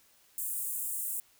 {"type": "high-pass noise", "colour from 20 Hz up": "pink", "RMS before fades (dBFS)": -35, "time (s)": [0.38, 1.2], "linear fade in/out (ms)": 0, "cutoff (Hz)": 8100, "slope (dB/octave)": 48, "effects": ["white hiss -64 dBFS RMS until 1.39 s"]}